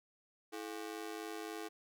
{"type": "ring-modulated tone", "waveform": "sawtooth", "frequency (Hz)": 380, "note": "F#4", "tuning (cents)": 46, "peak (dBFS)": -35, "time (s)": [0.52, 1.69], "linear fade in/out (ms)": 20, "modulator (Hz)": 51.8, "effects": []}